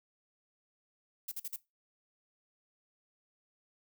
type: noise bursts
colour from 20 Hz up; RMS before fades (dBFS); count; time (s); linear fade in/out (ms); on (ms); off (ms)
violet; -39; 4; 1.28-1.562; 5; 36; 46
effects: noise-tail reverb RT60 0.2 s tail -18 dB re dry